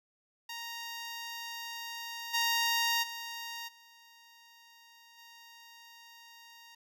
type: tone with level steps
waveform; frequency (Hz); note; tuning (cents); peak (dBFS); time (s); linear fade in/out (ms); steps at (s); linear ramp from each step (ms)
10% pulse; 932.3; A#5; 0; -31 / -19 / -31 / -48 / -44; 0.49-6.75; 5; 2.33 / 3.02 / 3.67 / 5.17; 20
effects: none